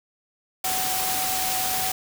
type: tone in noise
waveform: sine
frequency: 751 Hz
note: F#5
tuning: 26 cents sharp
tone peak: -29 dBFS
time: 0.64-1.92 s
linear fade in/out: 5 ms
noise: white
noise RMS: -26 dBFS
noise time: 0.64-1.92 s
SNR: -6 dB
effects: none